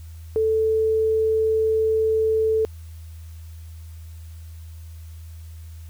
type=tone; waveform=sine; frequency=440 Hz; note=A4; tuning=in tune; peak=-17 dBFS; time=0.36-2.65 s; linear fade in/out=0 ms; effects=added 81 Hz sine -36 dBFS peak until 5.89 s + white hiss -55 dBFS RMS until 5.89 s